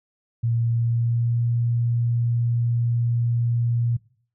sine tone with pitch glide, 116.54 to 118.37 Hz, A#2 to A#2, 0 to +27 cents, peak -19 dBFS, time 0.43-3.97 s, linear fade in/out 10 ms, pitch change +27 cents, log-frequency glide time 0.69-1.43 s, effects noise-tail reverb RT60 0.5 s tail -21 dB re dry

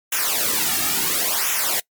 white noise with flanger, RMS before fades -21 dBFS, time 0.12-1.8 s, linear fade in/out 5 ms, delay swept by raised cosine 0.22 to 2.02 ms, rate 0.72 Hz, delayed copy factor -0.85, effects noise-tail reverb RT60 0.1 s tail -23 dB re dry + MP3 96 kbps

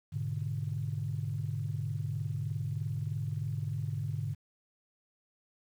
sine chord, G# diminished, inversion none, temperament equal, 103.83 / 123.47 / 146.83 Hz, G#2 / B2 / D3, 0 / 0 / 0 cents, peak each -35 / -38 / -35 dBFS, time 0.12-4.35 s, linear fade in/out 20 ms, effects tanh soft clip ceiling -23 dBFS + 10-bit

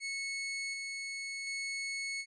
sawtooth tone with tremolo, 2200 Hz, C#7, 14 cents flat, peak -32 dBFS, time 0-2.26 s, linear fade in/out 50 ms, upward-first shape square, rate 0.68 Hz, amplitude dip 25%, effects resampled to 22050 Hz

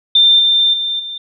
sine tone with level steps, 3586 Hz, A7, 32 cents sharp, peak -6 / -9 / -16 / -23 dBFS, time 0.15-1.18 s, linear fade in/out 5 ms, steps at 0.39 / 0.73 / 0.99 s, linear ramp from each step 10 ms, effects none

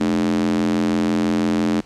square tone with high-pass filter, 43 Hz, F1, 26 cents flat, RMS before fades -19 dBFS, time 0-1.81 s, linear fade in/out 10 ms, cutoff 250 Hz, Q 7.9, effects pink hiss -48 dBFS RMS until 1.85 s + low-pass 7000 Hz 12 dB/octave

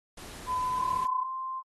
pink noise, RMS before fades -45 dBFS, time 0.17-1.06 s, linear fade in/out 5 ms
sine tone with pitch glide, 1009 to 1016 Hz, B5 to B5, +37 to +49 cents, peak -27 dBFS, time 0.46-1.26 s, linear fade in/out 50 ms, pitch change +12 cents, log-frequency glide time 0.94-1.02 s
sine tone, 1046.5 Hz, C6, in tune, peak -32 dBFS, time 0.76-1.63 s, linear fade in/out 50 ms
effects AAC 32 kbps

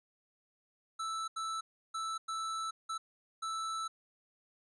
square tone bursts at uneven times, 1318.5 Hz, E6, in tune, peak -36 dBFS, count 6, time 0.99-1.28 / 1.36-1.61 / 1.94-2.18 / 2.28-2.71 / 2.89-2.98 / 3.42-3.88 s, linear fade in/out 10 ms, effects resampled to 22050 Hz

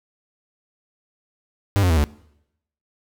45% pulse tone with pitch steps, 100 / 90.13 / 81.23 / 73.2 Hz, G2 / F#2 / E2 / D2, +35 / -45 / -25 / -5 cents, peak -15 dBFS, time 1.76-2.04 s, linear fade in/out 0 ms, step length 70 ms, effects noise-tail reverb RT60 0.8 s tail -22 dB re dry

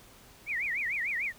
sine tone with vibrato, 2129 Hz, C7, 30 cents sharp, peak -29 dBFS, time 0.46-1.33 s, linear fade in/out 50 ms, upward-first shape triangle, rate 6.7 Hz, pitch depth 290 cents each way, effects pink hiss -55 dBFS RMS until 1.38 s

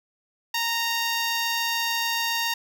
10% pulse tone, 927 Hz, A#5, 10 cents flat, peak -15 dBFS, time 0.54-2.54 s, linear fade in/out 5 ms, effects none

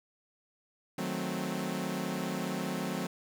sawtooth chord, D# diminished seventh, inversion none, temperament equal, 155.56 / 185 / 220 / 261.6 Hz, D#3 / F#3 / A3 / C4, 0 / 0 / 0 / 0 cents, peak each -37 / -32 / -35 / -34 dBFS, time 0.98-3.07 s, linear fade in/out 5 ms, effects 9-bit

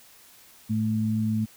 sine tone pair together, 109.77 / 217.9 Hz, A2 / A3, -4 / -17 cents, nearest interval octave, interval 1187 cents, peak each -27 / -24 dBFS, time 0.69-1.46 s, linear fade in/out 20 ms, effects white hiss -53 dBFS RMS until 1.56 s

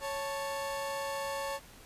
30% pulse tone pair together, 554.4 / 880 Hz, C#5 / A5, 0 / 0 cents, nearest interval minor sixth, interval 800 cents, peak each -33 / -36 dBFS, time 0-1.6 s, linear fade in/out 50 ms, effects pink hiss -54 dBFS RMS until 1.85 s + resampled to 32000 Hz

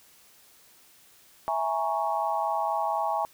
sine chord, A# half-diminished seventh, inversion second, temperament equal with one note detuned, 659.3 / 828.2 / 932.3 / 1108.7 Hz, E5 / G#5 / A#5 / C#6, 0 / -5 / 0 / 0 cents, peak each -31 / -28 / -32 / -32 dBFS, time 1.48-3.25 s, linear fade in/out 0 ms, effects white hiss -57 dBFS RMS until 3.33 s

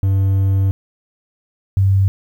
triangle / sine tone pair in turn, 97 / 97 Hz, G2 / G2, -18 / -18 cents, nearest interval unison, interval 0 cents, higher neither, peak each -10 dBFS, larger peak neither, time 0.03-0.71 / 1.77-2.08 s, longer first, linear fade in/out 0 ms, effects 8-bit

